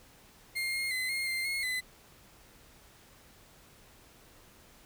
35% pulse tone with pitch steps, 2121 / 2137 / 2038 / 2136 / 2095 / 2159 / 2018 Hz, C7 / C7 / C7 / C7 / C7 / C#7 / B6, +23 / +36 / -46 / +35 / +2 / -46 / +37 cents, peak -29 dBFS, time 0.55-1.81 s, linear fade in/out 20 ms, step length 180 ms, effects pink hiss -58 dBFS RMS until 4.85 s

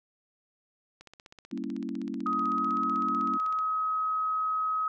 click train, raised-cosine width 0.2 ms, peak -31 dBFS, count 42, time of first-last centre 1.01-3.589 s, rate 15.9 Hz
sine chord, G diminished seventh, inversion none, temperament equal, 196 / 233.1 / 277.2 / 329.6 Hz, G3 / Bb3 / Db4 / Fb4, 0 / 0 / 0 / 0 cents, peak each -39 / -36 / -36 / -39 dBFS, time 1.51-3.38 s, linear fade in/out 20 ms
sine tone with pitch glide, 1259 to 1271.4 Hz, D#6 to D#6, +20 to +37 cents, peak -26 dBFS, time 2.26-4.88 s, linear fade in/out 2 ms, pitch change +17 cents, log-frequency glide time 2.43-2.78 s
effects none

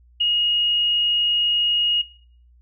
sine tone, 2874 Hz, F7, 49 cents sharp, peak -16 dBFS, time 0.2-2.02 s, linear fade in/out 10 ms, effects noise-tail reverb RT60 0.5 s tail -18 dB re dry + added 60 Hz sine -50 dBFS peak until 2.61 s

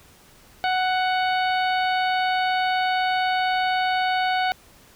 harmonic tone, 742 Hz, F#5, 5 cents sharp, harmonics 1 / 2 / 3 / 4 / 5 / 6, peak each -21 / -27 / -31 / -33 / -35 / -37 dBFS, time 0.64-4.52 s, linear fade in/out 0 ms, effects pink hiss -52 dBFS RMS until 4.95 s

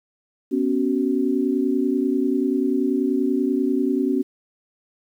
sine chord, B suspended second, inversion none, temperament equal with one note detuned, 246.9 / 277.2 / 375.2 Hz, B3 / C#4 / F#4, 0 / 0 / +24 cents, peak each -23 / -21 / -24 dBFS, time 0.51-4.23 s, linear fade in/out 20 ms, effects 9-bit

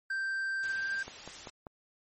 triangle tone with pitch glide, 1568 to 1580.7 Hz, G6 to G6, 0 to +14 cents, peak -29 dBFS, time 0.1-1.03 s, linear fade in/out 5 ms, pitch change +14 cents, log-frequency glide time 0.72-0.9 s
white noise, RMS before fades -46 dBFS, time 0.63-1.5 s, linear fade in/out 5 ms
click train, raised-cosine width 1 ms, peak -29 dBFS, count 4, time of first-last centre 1.08-1.668 s, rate 5.1 Hz
effects MP3 32 kbps

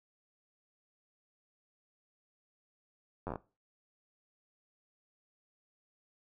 slowing click train, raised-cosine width 1 ms, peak -24 dBFS, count 7, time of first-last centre 3.27-3.358 s, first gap 10 ms, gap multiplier 1.15, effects noise-tail reverb RT60 0.3 s tail -18 dB re dry

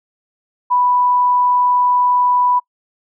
sine tone, 987.8 Hz, B5, in tune, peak -11 dBFS, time 0.7-2.6 s, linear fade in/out 20 ms, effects noise-tail reverb RT60 0.1 s tail -25 dB re dry

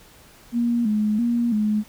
sine tone with vibrato, 224.2 Hz, A3, 33 cents sharp, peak -18 dBFS, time 0.52-1.84 s, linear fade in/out 50 ms, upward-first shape square, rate 1.5 Hz, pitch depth 96 cents each way, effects pink hiss -50 dBFS RMS until 1.88 s

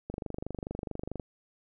click train, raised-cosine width 2 ms, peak -22 dBFS, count 28, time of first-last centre 0.1-1.198 s, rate 24.6 Hz, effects none

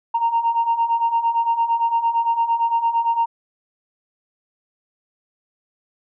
sine beating tone pair, 920 / 928.8 Hz, A#5 / A#5, -23 / -7 cents, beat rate 8.8 Hz, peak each -21 / -17 dBFS, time 0.14-3.26 s, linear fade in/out 10 ms, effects tanh soft clip ceiling -11 dBFS

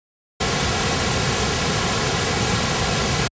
pink noise with comb filter, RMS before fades -20 dBFS, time 0.4-3.28 s, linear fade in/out 10 ms, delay 3.3 ms, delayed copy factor -0.5, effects high-pass 60 Hz 12 dB/octave + resampled to 16000 Hz

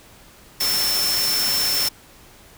sine tone in noise, 5350 Hz, E8, 25 cents sharp, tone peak -20 dBFS, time 0.6-1.89 s, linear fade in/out 10 ms, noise white, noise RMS -24 dBFS, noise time 0.6-1.89 s, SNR +1 dB, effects pink hiss -48 dBFS RMS until 2.57 s

